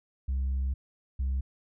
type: tone pair in turn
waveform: sine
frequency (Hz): 66.2 / 66.2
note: C2 / C2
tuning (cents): +21 / +21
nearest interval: unison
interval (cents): 0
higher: neither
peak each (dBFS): -24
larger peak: neither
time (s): 0.28-0.74 / 1.19-1.41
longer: first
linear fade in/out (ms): 10
effects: tanh soft clip ceiling -25 dBFS